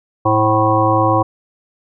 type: harmonic tone with a mistuned harmonic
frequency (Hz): 109.3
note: A2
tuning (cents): -11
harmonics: 1 / 3 / 5 / 7 / 9 / 10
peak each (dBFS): -18 / -18 / -18 / -18 / -18 / -18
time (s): 0.25-1.23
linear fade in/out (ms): 10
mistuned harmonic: 5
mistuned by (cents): -43
effects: none